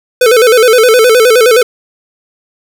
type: tone with vibrato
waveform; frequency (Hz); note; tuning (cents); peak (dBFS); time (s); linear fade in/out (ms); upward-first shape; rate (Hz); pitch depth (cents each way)
square; 470; A#4; +14; -4; 0.21-1.63; 5; square; 9.6; 110
effects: none